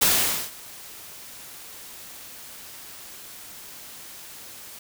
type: noise with ADSR envelope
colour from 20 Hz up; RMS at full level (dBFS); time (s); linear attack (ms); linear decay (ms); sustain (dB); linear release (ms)
white; -18; 0.01-4.79; 12; 480; -24; 5
effects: none